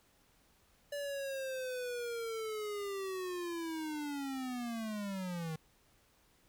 square linear sweep, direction down, 579 to 155.56 Hz, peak -38 dBFS, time 0.92-5.56 s, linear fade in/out 5 ms, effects pink hiss -69 dBFS RMS until 6.48 s

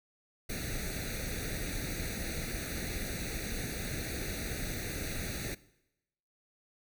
pink noise with comb filter, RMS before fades -37 dBFS, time 0.49-5.55 s, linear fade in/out 10 ms, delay 0.48 ms, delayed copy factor +1, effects noise-tail reverb RT60 0.9 s tail -20 dB re dry

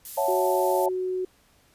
violet noise, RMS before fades -35 dBFS, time 0.05-0.86 s, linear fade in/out 2 ms
sine chord, F# minor seventh, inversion second, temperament equal, 554.4 / 659.3 / 740 / 880 Hz, C#5 / E5 / F#5 / A5, 0 / 0 / 0 / 0 cents, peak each -25 / -29 / -31 / -26 dBFS, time 0.17-0.89 s, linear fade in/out 10 ms
sine tone, 369.6 Hz, F#4, 2 cents flat, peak -25 dBFS, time 0.28-1.25 s, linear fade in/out 5 ms
effects pink hiss -61 dBFS RMS until 1.74 s + resampled to 32000 Hz

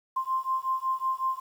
sine beating tone pair, 1046.5 / 1051.9 Hz, C6 / C6, 0 / +9 cents, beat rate 5.4 Hz, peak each -29 dBFS, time 0.16-1.4 s, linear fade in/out 10 ms, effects 9-bit

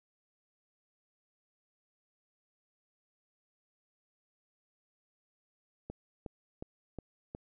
click train, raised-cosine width 2 ms, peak -27 dBFS, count 5, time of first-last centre 5.9-7.349 s, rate 2.76 Hz, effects none

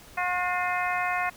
harmonic tone with a mistuned harmonic, 360 Hz, F#4, 47 cents flat, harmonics 2 / 3 / 4 / 5 / 6 / 7, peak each -29 / -31 / -33 / -33 / -33 / -35 dBFS, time 0.17-1.3 s, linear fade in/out 10 ms, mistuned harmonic 6, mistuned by -51 cents, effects pink hiss -50 dBFS RMS until 1.36 s

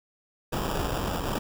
pink noise with sample-and-hold, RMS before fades -29 dBFS, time 0.52-1.39 s, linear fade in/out 10 ms, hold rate 2100 Hz, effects none

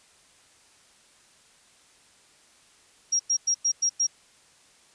sine tone bursts, 5630 Hz, F8, 13 cents sharp, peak -20 dBFS, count 6, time 3.12-4.07 s, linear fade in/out 10 ms, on 75 ms, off 100 ms, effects white hiss -58 dBFS RMS until 4.94 s + resampled to 22050 Hz

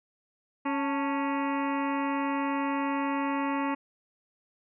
harmonic tone with a mistuned harmonic, 277.2 Hz, C#4, in tune, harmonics 1 / 2 / 3 / 4 / 5 / 6 / 7 / 8 / 9 / 10, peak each -29 / -38 / -33 / -35 / -43 / -46 / -41 / -45 / -44 / -47 dBFS, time 0.65-3.75 s, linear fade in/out 10 ms, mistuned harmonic 3, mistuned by +99 cents, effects none

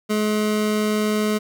25% pulse tone, 212.6 Hz, G#3, 41 cents sharp, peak -15 dBFS, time 0.09-1.39 s, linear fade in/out 20 ms, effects none

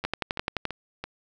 two click trains, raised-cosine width 0.3 ms, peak -17 / -10 dBFS, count 4 / 8, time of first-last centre 0.04-1.04 / 0.05-0.653 s, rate 3 / 11.6 Hz, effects none

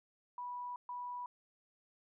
sine tone bursts at uneven times, 981 Hz, B5, 12 cents flat, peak -40 dBFS, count 2, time 0.38-0.76 / 0.89-1.26 s, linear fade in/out 2 ms, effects none

